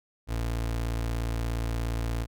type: tone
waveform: 30% pulse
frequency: 57 Hz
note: A#1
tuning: 38 cents flat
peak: -25 dBFS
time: 0.27-2.27 s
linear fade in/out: 50 ms
effects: none